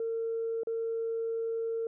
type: tone with dropouts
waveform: sine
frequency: 455.3 Hz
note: A#4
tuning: 41 cents flat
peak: -29 dBFS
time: 0-1.87 s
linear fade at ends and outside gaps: 2 ms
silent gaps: 0.634-0.671 s
effects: tanh soft clip ceiling -25 dBFS

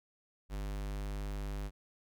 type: tone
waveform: square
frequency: 50.2 Hz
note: G1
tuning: 42 cents sharp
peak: -37 dBFS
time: 0.49-1.71 s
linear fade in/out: 50 ms
effects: none

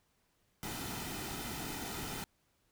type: noise with comb filter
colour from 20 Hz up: pink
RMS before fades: -41 dBFS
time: 0.63-2.24 s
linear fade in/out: 0 ms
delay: 1.8 ms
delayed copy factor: -0.55
effects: pink hiss -75 dBFS RMS until 2.71 s

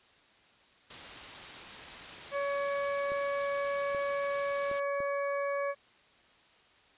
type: noise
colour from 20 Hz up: white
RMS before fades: -44 dBFS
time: 0.9-4.8 s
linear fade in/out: 5 ms
type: harmonic tone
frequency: 563 Hz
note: C#5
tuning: 27 cents sharp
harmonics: 1 / 2 / 3 / 4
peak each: -31 / -37 / -41 / -43 dBFS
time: 2.31-5.75 s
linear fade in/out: 50 ms
type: clicks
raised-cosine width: 2 ms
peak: -32 dBFS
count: 4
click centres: 3.119 / 3.948 / 4.714 / 5.004 s
effects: white hiss -62 dBFS RMS until 6.97 s + resampled to 8000 Hz

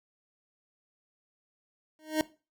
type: tone with exponential growth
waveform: 25% pulse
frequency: 311.1 Hz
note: D#4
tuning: in tune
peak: -18 dBFS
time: 1.99-2.21 s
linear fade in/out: 1 ms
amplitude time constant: 47 ms
effects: noise-tail reverb RT60 0.3 s tail -18 dB re dry

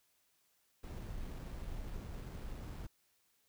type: noise with sample-and-hold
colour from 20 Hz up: brown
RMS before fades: -44 dBFS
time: 0.83-2.87 s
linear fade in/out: 10 ms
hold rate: 6300 Hz
effects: white hiss -75 dBFS RMS until 3.48 s

